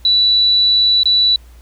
sine tone with dropouts, 3951 Hz, B7, in tune, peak -9 dBFS, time 0.05-1.36 s, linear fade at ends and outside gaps 2 ms, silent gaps 1.033-1.056 s, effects added 59 Hz sine -38 dBFS peak until 1.61 s + pink hiss -51 dBFS RMS until 1.61 s

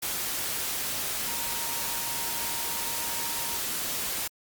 sine tone in noise, 932.3 Hz, A#5, in tune, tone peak -40 dBFS, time 1.27-3.58 s, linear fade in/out 10 ms, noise white, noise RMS -31 dBFS, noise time 0.02-4.28 s, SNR -12 dB, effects Opus 48 kbps

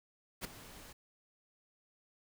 pink noise with ADSR envelope, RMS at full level -37 dBFS, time 0.41-0.93 s, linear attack 37 ms, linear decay 7 ms, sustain -16 dB, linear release 8 ms, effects none

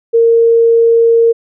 sine tone, 461.1 Hz, A#4, 19 cents flat, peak -5 dBFS, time 0.13-1.33 s, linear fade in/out 20 ms, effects none

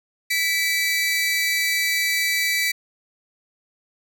sawtooth tone pair together, 1975.5 / 2300 Hz, B6 / D7, 0 / -37 cents, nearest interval minor third, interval 263 cents, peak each -19 dBFS, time 0.3-2.72 s, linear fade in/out 10 ms, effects none

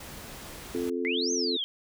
pink noise, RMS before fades -43 dBFS, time 0-0.9 s, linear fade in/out 5 ms
harmonic tone, 87.31 Hz, F2, in tune, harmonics 3 / 4 / 5, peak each -32 / -32 / -32 dBFS, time 0.74-1.57 s, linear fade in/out 10 ms
sine exponential two-way sweep, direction up then down, 1975.5 to 6480 to 3098 Hz, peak -28 dBFS, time 1.05-1.64 s, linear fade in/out 0 ms, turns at 1.32 s
effects none

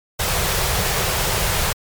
pink band-stop noise, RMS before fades -20 dBFS, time 0.19-1.73 s, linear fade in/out 10 ms, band 190 to 370 Hz, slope 48 dB/octave, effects MP3 96 kbps

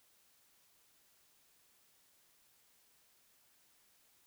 silence, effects white hiss -70 dBFS RMS until 4.26 s

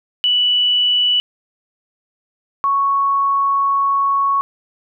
sine tone pair in turn, 2960 / 1108.7 Hz, F#7 / C#6, 0 / 0 cents, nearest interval octave + perfect fourth, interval 1700 cents, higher first, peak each -12 / -13 dBFS, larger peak first, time 0.24-1.2 / 2.64-4.41 s, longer second, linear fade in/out 0 ms, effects none

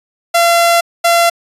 sawtooth tone pair in turn, 683 / 683 Hz, F5 / F5, -39 / -39 cents, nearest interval unison, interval 0 cents, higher neither, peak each -4 dBFS, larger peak neither, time 0.34-0.81 / 1.04-1.3 s, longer first, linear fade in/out 10 ms, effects resampled to 32000 Hz

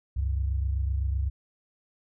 sine tone pair together, 68.03 / 95.9 Hz, C#2 / G2, -32 / -37 cents, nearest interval tritone, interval 595 cents, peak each -25 / -32 dBFS, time 0.16-1.3 s, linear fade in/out 10 ms, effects none

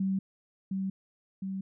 sine tone with echo, 192.1 Hz, G3, 35 cents flat, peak -26 dBFS, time 0-0.19 s, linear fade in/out 5 ms, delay 710 ms, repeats 2, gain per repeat -3 dB, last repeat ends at 1.61 s, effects none

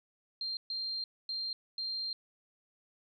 sine tone bursts at uneven times, 4181 Hz, C8, 2 cents flat, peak -34 dBFS, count 4, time 0.41-0.57 / 0.7-1.04 / 1.29-1.53 / 1.78-2.13 s, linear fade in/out 2 ms, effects none

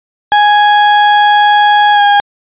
35% pulse tone with pitch glide, 830.6 to 816.3 Hz, G#5 to G#5, 0 to -30 cents, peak -3 dBFS, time 0.32-2.2 s, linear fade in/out 0 ms, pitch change -30 cents, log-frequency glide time 1.93-2.02 s, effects resampled to 8000 Hz

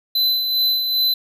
square tone with tremolo, 4026 Hz, B7, 33 cents sharp, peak -15 dBFS, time 0.15-1.14 s, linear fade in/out 5 ms, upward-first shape sine, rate 2.5 Hz, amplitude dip 45%, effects none

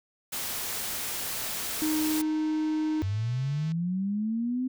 white noise, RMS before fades -33 dBFS, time 0.32-2.22 s, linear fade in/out 10 ms
click train, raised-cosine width 0.2 ms, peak -32 dBFS, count 533, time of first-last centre 1.29-3.719 s, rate 219 Hz
triangle tone, 309.8 Hz, D#4, 7 cents flat, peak -23 dBFS, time 1.82-3.02 s, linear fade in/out 0 ms
sine linear sweep, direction up, 91.7 to 260.1 Hz, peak -26 dBFS, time 3.02-4.68 s, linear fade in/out 10 ms
effects none

